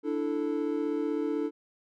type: chord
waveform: triangle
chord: D suspended second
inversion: none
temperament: equal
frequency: 293.7 / 329.6 / 440 Hz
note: D4 / E4 / A4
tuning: 0 / 0 / 0 cents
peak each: -29 / -31 / -30 dBFS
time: 0.03-1.51 s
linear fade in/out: 50 ms
effects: none